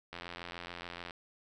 click train, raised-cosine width 0.3 ms, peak -26 dBFS, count 86, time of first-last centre 0.13-1.108 s, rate 86.9 Hz, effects none

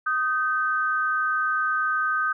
sine tone pair together, 1244.5 / 1543.4 Hz, D#6 / G6, 0 / -27 cents, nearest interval major third, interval 373 cents, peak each -24 dBFS, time 0.06-2.33 s, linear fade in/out 10 ms, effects none

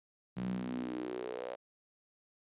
sawtooth tone with high-pass filter sweep, 61.74 Hz, B1, in tune, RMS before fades -39 dBFS, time 0.36-1.56 s, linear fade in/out 20 ms, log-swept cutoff 160 to 570 Hz, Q 6, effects resampled to 8000 Hz

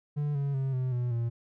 triangle tone with pitch steps, 146.83 / 140.36 / 134.18 / 128.27 / 122.62 / 117.21 Hz, D3 / C#3 / C3 / C3 / B2 / A#2, 0 / +22 / +44 / -34 / -12 / +10 cents, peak -25 dBFS, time 0.16-1.3 s, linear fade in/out 20 ms, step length 190 ms, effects none

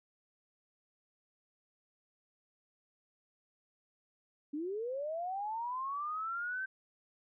sine linear sweep, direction up, 280.7 to 1562 Hz, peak -35 dBFS, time 4.53-6.66 s, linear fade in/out 10 ms, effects none

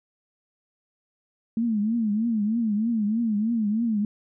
sine tone with vibrato, 220 Hz, A3, in tune, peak -21 dBFS, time 1.57-4.05 s, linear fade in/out 2 ms, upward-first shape triangle, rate 3.2 Hz, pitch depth 150 cents each way, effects none

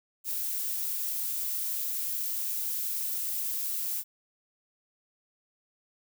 violet noise, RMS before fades -32 dBFS, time 0.24-4.04 s, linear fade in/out 50 ms, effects none

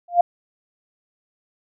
sine tone with exponential growth, 698.5 Hz, F5, in tune, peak -6 dBFS, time 0.08-0.21 s, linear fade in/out 5 ms, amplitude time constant 28 ms, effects none

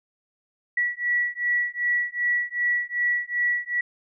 sine beating tone pair, 1939 / 1941.6 Hz, B6 / B6, -32 / -30 cents, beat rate 2.6 Hz, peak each -25 / -25 dBFS, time 0.77-3.81 s, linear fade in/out 5 ms, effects none

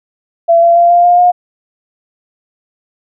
sine tone with pitch steps, 674 / 681.8 / 689.8 / 697.8 / 705.9 / 714.1 Hz, E5 / F5 / F5 / F5 / F5 / F5, +38 / -42 / -22 / -2 / +18 / +38 cents, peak -4 dBFS, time 0.48-1.32 s, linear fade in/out 20 ms, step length 140 ms, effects none

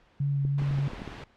sine tone with vibrato, 140.3 Hz, C#3, 21 cents sharp, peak -24 dBFS, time 0.2-0.88 s, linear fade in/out 5 ms, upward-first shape sine, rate 3.1 Hz, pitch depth 15 cents each way
clicks, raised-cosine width 3 ms, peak -25 dBFS, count 8, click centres 0.451 / 0.618 / 0.71 / 0.787 / 0.881 / 0.934 / 1.019 / 1.077 s
pink noise, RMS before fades -41 dBFS, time 0.58-1.24 s, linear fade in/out 2 ms
effects pink hiss -61 dBFS RMS until 1.36 s + low-pass 3000 Hz 12 dB/octave

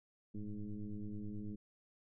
sine tone with frequency modulation, 101.4 Hz, G#2, 41 cents flat, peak -40 dBFS, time 0.34-1.56 s, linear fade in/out 10 ms, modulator 106 Hz, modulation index 1.9, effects none

